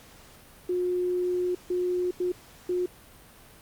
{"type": "tone bursts at uneven times", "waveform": "sine", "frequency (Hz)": 359.5, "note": "F#4", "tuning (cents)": -50, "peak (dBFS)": -24, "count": 4, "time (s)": [[0.69, 1.55], [1.7, 2.11], [2.2, 2.32], [2.69, 2.86]], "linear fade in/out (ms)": 5, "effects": ["pink hiss -52 dBFS RMS until 3.61 s", "Opus 48 kbps"]}